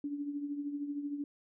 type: tone with tremolo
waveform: sine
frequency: 288 Hz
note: D4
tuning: 34 cents flat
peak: -32 dBFS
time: 0.04-1.24 s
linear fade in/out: 2 ms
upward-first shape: triangle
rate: 13 Hz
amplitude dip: 65%
effects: none